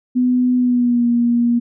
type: tone with pitch glide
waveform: sine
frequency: 249.9 to 237.8 Hz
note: B3 to A#3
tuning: +21 to +35 cents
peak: -12 dBFS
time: 0.15-1.6 s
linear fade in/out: 20 ms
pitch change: -86 cents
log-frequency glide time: 0.56-1.07 s
effects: none